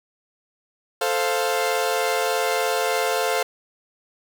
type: chord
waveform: sawtooth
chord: F major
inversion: first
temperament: equal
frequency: 440 / 523.3 / 698.5 Hz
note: A4 / C5 / F5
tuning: 0 / 0 / 0 cents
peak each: -21 dBFS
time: 1.01-3.43 s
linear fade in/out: 5 ms
effects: none